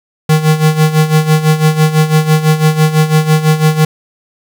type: tone with tremolo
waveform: square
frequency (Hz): 155.56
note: D#3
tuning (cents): 0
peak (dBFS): -5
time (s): 0.29-3.85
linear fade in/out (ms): 5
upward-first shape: sine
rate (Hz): 6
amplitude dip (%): 75
effects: 7-bit